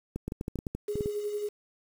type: clicks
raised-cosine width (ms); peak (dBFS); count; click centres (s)
3; -20; 12; 0.16 / 0.28 / 0.321 / 0.411 / 0.481 / 0.557 / 0.589 / 0.668 / 0.75 / 0.956 / 1.008 / 1.059
type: tone with tremolo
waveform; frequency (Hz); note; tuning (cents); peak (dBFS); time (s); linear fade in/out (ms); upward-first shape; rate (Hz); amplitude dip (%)
sine; 415.3; G#4; 0; -28; 0.88-1.49; 5; sine; 11; 50
effects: 8-bit